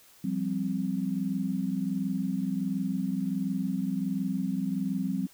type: chord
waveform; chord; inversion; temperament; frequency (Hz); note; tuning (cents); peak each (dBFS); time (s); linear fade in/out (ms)
sine; F suspended second; none; equal; 174.61 / 196 / 261.6; F3 / G3 / C4; 0 / 0 / 0; -33 / -30 / -32; 0.24-5.27; 5
effects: white hiss -57 dBFS RMS until 5.33 s